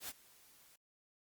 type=noise with ADSR envelope; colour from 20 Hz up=white; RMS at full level=-42 dBFS; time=0-0.76 s; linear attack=84 ms; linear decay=39 ms; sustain=-22 dB; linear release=6 ms; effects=Opus 48 kbps